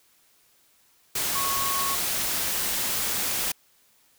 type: tone in noise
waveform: sine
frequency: 1103 Hz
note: C#6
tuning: 9 cents flat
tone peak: -28 dBFS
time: 1.35-1.95 s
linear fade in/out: 5 ms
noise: white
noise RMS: -27 dBFS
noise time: 1.15-3.52 s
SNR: -4 dB
effects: white hiss -62 dBFS RMS until 4.18 s